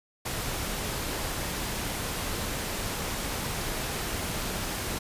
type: noise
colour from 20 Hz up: pink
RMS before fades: -32 dBFS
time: 0.25-4.99 s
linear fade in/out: 10 ms
effects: resampled to 32000 Hz